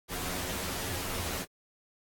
pink noise with comb filter, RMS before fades -35 dBFS, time 0.08-1.46 s, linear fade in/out 50 ms, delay 11 ms, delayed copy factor +0.9, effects AAC 64 kbps

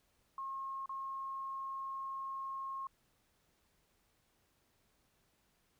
sine tone with dropouts, 1078 Hz, C#6, 49 cents flat, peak -39 dBFS, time 0.38-2.87 s, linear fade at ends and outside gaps 2 ms, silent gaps 0.859-0.893 s, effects pink hiss -75 dBFS RMS until 5.79 s

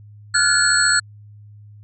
sine tone cluster, 1398 / 1472 / 1711 / 4318 / 7950 Hz, F6 / F#6 / A6 / C#8 / B8, +1 / -9 / -49 / -46 / +10 cents, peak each -20 dBFS, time 0.34-1 s, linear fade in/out 10 ms, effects added 104 Hz sine -40 dBFS peak until 1.83 s

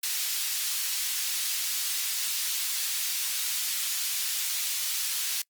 pink high-pass noise, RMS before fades -30 dBFS, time 0.03-5.42 s, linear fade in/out 5 ms, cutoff 3500 Hz, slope 12 dB/octave, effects noise-tail reverb RT60 0.1 s tail -25 dB re dry + Opus 32 kbps

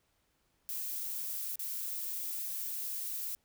violet noise with dropouts, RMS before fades -38 dBFS, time 0.69-3.35 s, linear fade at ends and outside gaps 0 ms, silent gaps 1.557-1.593 s, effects pink hiss -75 dBFS RMS until 3.44 s

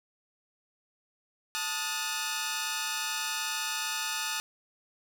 10% pulse chord, D# diminished, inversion second, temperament equal with one note detuned, 880 / 1244.5 / 1447 Hz, A5 / D#6 / F#6, 0 / 0 / -39 cents, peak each -27 dBFS, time 1.55-4.4 s, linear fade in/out 0 ms, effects none

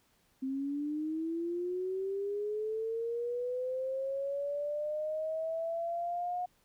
sine linear sweep, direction up, 261.6 to 723 Hz, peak -32 dBFS, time 0.42-6.46 s, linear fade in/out 10 ms, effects pink hiss -70 dBFS RMS until 6.64 s

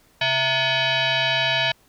sine tone with frequency modulation, 659.3 Hz, E5, in tune, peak -18 dBFS, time 0.21-1.72 s, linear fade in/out 5 ms, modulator 792 Hz, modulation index 4.3, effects pink hiss -58 dBFS RMS until 1.88 s

